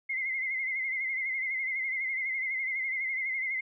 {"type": "tone with vibrato", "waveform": "sine", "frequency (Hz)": 2095, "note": "C7", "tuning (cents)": 2, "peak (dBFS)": -29, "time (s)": [0.09, 3.61], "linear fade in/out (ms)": 10, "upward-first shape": "sine", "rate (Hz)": 12, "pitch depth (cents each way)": 60, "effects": []}